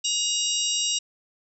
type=harmonic tone; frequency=951 Hz; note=A#5; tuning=34 cents sharp; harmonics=3 / 4 / 5 / 6 / 7 / 8; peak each=-28 / -29 / -35 / -28 / -40 / -29 dBFS; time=0.04-0.99 s; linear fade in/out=10 ms; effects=none